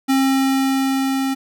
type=tone with level ramp; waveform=square; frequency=268.2 Hz; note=C4; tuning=43 cents sharp; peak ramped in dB=-14 to -19 dBFS; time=0.08-1.35 s; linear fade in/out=20 ms; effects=none